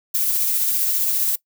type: noise with tremolo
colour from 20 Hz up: violet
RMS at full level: -19 dBFS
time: 0.14-1.36 s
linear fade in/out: 10 ms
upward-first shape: sine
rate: 15 Hz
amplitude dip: 25%
effects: noise-tail reverb RT60 0.1 s tail -21 dB re dry